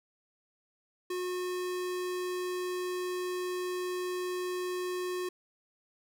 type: tone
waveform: square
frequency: 362.5 Hz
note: F#4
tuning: 35 cents flat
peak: -33 dBFS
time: 1.1-5.29 s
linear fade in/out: 5 ms
effects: none